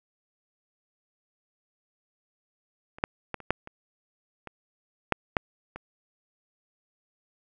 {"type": "clicks", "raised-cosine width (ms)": 0.5, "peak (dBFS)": [-29, -7, -16, -29, -7, -26, -24, -6, -7, -23], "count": 10, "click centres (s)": [2.985, 3.039, 3.343, 3.403, 3.506, 3.674, 4.473, 5.123, 5.368, 5.76], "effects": []}